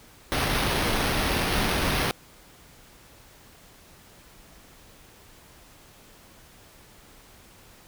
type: noise with sample-and-hold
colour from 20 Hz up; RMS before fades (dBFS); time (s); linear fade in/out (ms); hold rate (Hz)
pink; -25; 0.32-2.11; 0; 7350
effects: pink hiss -52 dBFS RMS until 7.87 s